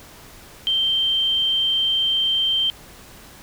sine tone, 3136 Hz, G7, in tune, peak -17 dBFS, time 0.67-2.7 s, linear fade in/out 0 ms, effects pink hiss -44 dBFS RMS until 3.42 s

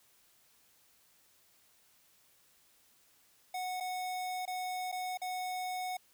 square tone with dropouts, 736 Hz, F#5, 9 cents flat, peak -36 dBFS, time 3.54-5.97 s, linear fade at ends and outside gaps 5 ms, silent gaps 3.802-3.806 / 4.455-4.476 / 4.917-4.924 / 5.174-5.216 s, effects white hiss -67 dBFS RMS until 6.13 s

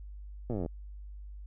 slowing click train, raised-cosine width 2 ms, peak -22 dBFS, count 17, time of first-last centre 0.5-0.661 s, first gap 8 ms, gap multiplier 1.03, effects added 50 Hz sine -42 dBFS peak until 1.46 s

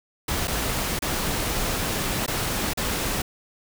pink noise with dropouts, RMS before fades -26 dBFS, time 0.28-3.22 s, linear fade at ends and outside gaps 5 ms, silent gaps 0.474-0.479 / 0.991-1.021 / 2.263-2.278 / 2.735-2.773 s, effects none

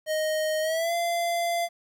square tone with pitch glide, 622.3 to 686.5 Hz, D#5 to F5, 0 to -30 cents, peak -25 dBFS, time 0.06-1.69 s, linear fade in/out 50 ms, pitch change +170 cents, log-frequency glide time 0.61-0.94 s, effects 10-bit

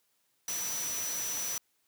sine tone in noise, 5920 Hz, F#8, in tune, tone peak -34 dBFS, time 0.48-1.58 s, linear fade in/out 2 ms, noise white, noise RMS -38 dBFS, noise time 0.48-1.58 s, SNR +1 dB, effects white hiss -74 dBFS RMS until 1.87 s + high-pass 80 Hz 12 dB/octave

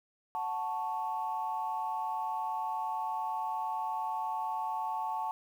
sine chord, F# minor, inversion none, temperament equal, 740 / 880 / 1108.7 Hz, F#5 / A5 / C#6, 0 / 0 / 0 cents, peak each -38 / -33 / -39 dBFS, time 0.35-5.31 s, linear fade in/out 0 ms, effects tanh soft clip ceiling -23 dBFS + 10-bit

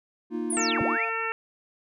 triangle chord, Bb suspended fourth, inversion none, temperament just, 233.1 / 310.8 / 349.6 Hz, Bb3 / Eb4 / F4, 0 / -2 / +2 cents, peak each -30 dBFS, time 0.3-0.98 s, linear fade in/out 50 ms
sine linear two-way sweep, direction down then up, 10520 to 66.3 to 2580 Hz, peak -27 dBFS, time 0.5-1.05 s, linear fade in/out 5 ms, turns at 0.81 s
triangle tone, 694 Hz, F5, 11 cents flat, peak -34 dBFS, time 0.52-1.1 s, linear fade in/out 10 ms
harmonic tone, 451 Hz, A4, 43 cents sharp, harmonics 1 / 2 / 3 / 4 / 5 / 6, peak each -35 / -36 / -31 / -33 / -36 / -34 dBFS, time 0.57-1.32 s, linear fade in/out 0 ms
effects none

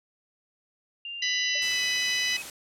sine tone with pitch glide, 2794 to 2547 Hz, F7 to D#7, 0 to +40 cents, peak -34 dBFS, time 1.05-2.42 s, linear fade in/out 2 ms, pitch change -160 cents, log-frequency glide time 1.44-1.83 s
harmonic tone, 995 Hz, B5, 13 cents sharp, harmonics 2 / 3 / 4 / 5 / 6, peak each -29 / -31 / -32 / -33 / -34 dBFS, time 1.22-2.37 s, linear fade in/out 5 ms
sine tone with exponential decay, 587.3 Hz, D5, in tune, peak -36 dBFS, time 1.55-1.65 s, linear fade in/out 5 ms, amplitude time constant 21 ms
white noise, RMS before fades -39 dBFS, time 1.62-2.5 s, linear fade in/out 2 ms
effects low-pass 11000 Hz 12 dB/octave

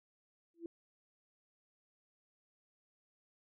sine tone with exponential growth, 336.5 Hz, E4, 36 cents sharp, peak -37 dBFS, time 0.54-0.66 s, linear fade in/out 2 ms, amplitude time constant 24 ms, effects none

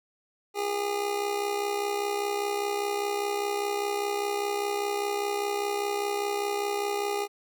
25% pulse tone with amplitude modulation, 407.6 Hz, G#4, 32 cents flat, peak -21 dBFS, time 0.54-7.28 s, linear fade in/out 50 ms, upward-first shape sine, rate 65 Hz, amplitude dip 55%, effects none

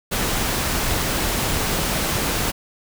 pink noise, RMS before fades -22 dBFS, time 0.11-2.52 s, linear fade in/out 20 ms, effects none

